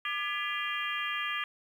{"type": "harmonic tone with a mistuned harmonic", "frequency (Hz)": 399.3, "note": "G4", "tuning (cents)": 32, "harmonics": [3, 4, 5, 6, 7, 8], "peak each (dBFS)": [-36, -37, -38, -39, -39, -40], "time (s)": [0.05, 1.44], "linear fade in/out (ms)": 2, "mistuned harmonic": 4, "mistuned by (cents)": 100, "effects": ["10-bit"]}